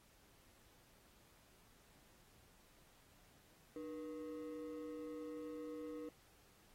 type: ring-modulated tone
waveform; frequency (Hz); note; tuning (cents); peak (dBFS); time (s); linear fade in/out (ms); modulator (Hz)
triangle; 392; G4; 0; -40; 3.76-6.09; 2; 89.4
effects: pink hiss -69 dBFS RMS until 6.74 s + AAC 48 kbps